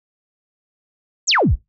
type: exponential sweep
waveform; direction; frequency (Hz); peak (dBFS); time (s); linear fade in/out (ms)
sine; down; 8130 to 36.71; -12; 1.27-1.56; 20
effects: noise-tail reverb RT60 0.2 s tail -22 dB re dry